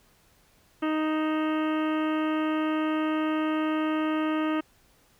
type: harmonic tone with a mistuned harmonic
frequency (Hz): 311.1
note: D#4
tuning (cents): 0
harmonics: 1 / 2 / 3 / 4 / 5 / 6 / 7 / 8 / 9 / 10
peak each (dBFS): -25 / -34 / -38 / -34 / -41 / -42 / -45 / -45 / -46 / -47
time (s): 0.82-4.61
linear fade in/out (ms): 10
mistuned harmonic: 8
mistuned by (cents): +78
effects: pink hiss -62 dBFS RMS until 5.19 s